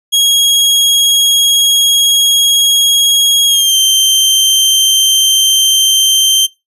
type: tone with pitch glide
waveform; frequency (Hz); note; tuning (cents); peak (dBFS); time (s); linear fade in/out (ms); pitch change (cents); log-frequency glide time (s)
sawtooth; 3294 to 3133; G#7 to G7; -15 to -2; -4; 0.12-6.47; 20; -87; 3.47-3.76
effects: noise-tail reverb RT60 0.2 s tail -20 dB re dry + resampled to 32000 Hz